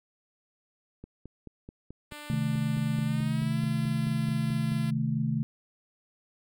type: click train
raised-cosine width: 3 ms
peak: -30 dBFS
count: 18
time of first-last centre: 1.04-4.72 s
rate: 4.62 Hz
type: tone with pitch glide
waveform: 5% pulse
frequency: 296.1 to 340.1 Hz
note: D4 to F4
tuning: +14 to -46 cents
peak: -30 dBFS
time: 2.11-4.91 s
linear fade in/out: 10 ms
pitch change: +240 cents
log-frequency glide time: 3.04-3.62 s
type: chord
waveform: sine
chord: A diminished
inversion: first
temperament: equal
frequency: 130.81 / 155.56 / 220 Hz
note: C3 / Eb3 / A3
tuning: 0 / 0 / 0 cents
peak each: -30 dBFS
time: 2.3-5.43 s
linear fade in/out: 0 ms
effects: none